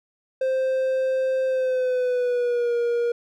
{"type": "tone with pitch glide", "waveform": "triangle", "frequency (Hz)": [523.3, 474.4], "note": ["C5", "A#4"], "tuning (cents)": [0, 30], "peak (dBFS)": -18, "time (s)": [0.41, 3.12], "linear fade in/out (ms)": 5, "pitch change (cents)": -170, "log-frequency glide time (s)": [1.46, 2.75], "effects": []}